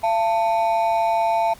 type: ring-modulated tone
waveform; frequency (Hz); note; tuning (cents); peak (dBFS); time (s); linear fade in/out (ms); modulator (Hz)
triangle; 784; G5; 0; -12; 0.03-1.54; 10; 104
effects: pink hiss -47 dBFS RMS until 1.59 s + Opus 48 kbps